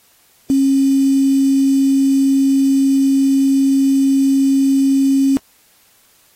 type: tone with quantisation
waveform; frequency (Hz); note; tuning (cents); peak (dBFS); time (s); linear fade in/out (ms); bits
sine; 271.9; C#4; -33; -10; 0.5-5.37; 0; 5
effects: white hiss -53 dBFS RMS until 6.35 s + AAC 48 kbps